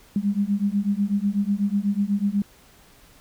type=beating tone pair; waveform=sine; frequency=198 / 206.1 Hz; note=G3 / G#3; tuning=+18 / -13 cents; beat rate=8.1 Hz; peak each=-23 dBFS; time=0.16-2.42 s; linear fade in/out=2 ms; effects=pink hiss -53 dBFS RMS until 3.2 s